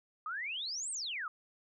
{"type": "exponential two-way sweep", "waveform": "sine", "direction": "up then down", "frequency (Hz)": [1198, 8840, 1198], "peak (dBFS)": -36, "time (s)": [0.26, 1.28], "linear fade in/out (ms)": 2, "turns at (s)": 0.91, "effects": []}